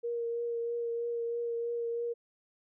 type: tone with vibrato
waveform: sine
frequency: 469.2 Hz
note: A#4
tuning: 11 cents sharp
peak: -31 dBFS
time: 0.03-2.14 s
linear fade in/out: 20 ms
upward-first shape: triangle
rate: 3.1 Hz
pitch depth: 18 cents each way
effects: none